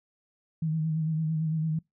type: tone with vibrato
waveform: sine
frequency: 158.3 Hz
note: D#3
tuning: 30 cents sharp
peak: -25 dBFS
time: 0.62-1.79 s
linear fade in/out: 5 ms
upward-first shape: sine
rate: 8.9 Hz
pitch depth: 40 cents each way
effects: noise-tail reverb RT60 0.2 s tail -26 dB re dry